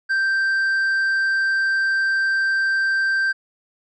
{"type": "tone with tanh clipping", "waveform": "sine", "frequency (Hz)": 1568, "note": "G6", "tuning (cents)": 0, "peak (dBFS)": -18, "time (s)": [0.09, 3.33], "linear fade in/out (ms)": 20, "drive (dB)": 4, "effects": []}